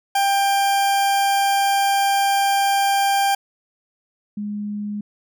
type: tone pair in turn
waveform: 40% pulse / sine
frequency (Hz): 793 / 207.3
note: G5 / G#3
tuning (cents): +20 / -3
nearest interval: octave + major seventh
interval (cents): 2323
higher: first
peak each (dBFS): -15 / -24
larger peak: first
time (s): 0.15-3.35 / 4.37-5.01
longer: first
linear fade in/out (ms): 5
effects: none